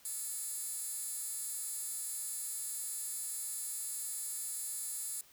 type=tone with high-pass filter; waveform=15% pulse; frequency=441.6 Hz; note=A4; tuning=6 cents sharp; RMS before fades=-40 dBFS; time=0.05-5.21 s; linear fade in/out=2 ms; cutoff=9400 Hz; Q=2.6; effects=white hiss -62 dBFS RMS until 5.32 s